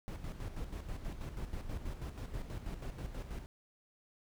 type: noise with tremolo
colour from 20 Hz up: brown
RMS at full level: -40 dBFS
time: 0.08-3.46 s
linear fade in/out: 0 ms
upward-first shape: square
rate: 6.2 Hz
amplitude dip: 55%
effects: none